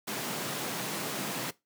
pink high-pass noise, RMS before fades -35 dBFS, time 0.07-1.51 s, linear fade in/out 10 ms, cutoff 130 Hz, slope 48 dB/octave, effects noise-tail reverb RT60 0.2 s tail -19 dB re dry

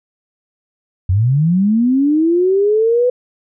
sine linear sweep, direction up, 85.8 to 502 Hz, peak -10 dBFS, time 1.09-3.1 s, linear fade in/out 5 ms, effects none

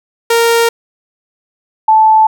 sawtooth / sine tone pair in turn, 464 / 874.2 Hz, A#4 / A5, -8 / -11 cents, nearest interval major seventh, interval 1097 cents, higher second, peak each -4 dBFS, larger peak neither, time 0.3-0.69 / 1.88-2.27 s, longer neither, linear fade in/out 5 ms, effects none

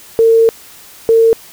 sine tone bursts at uneven times, 453.9 Hz, A#4, 46 cents flat, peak -5 dBFS, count 2, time 0.19-0.49 / 1.09-1.33 s, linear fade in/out 0 ms, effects white hiss -38 dBFS RMS until 1.52 s

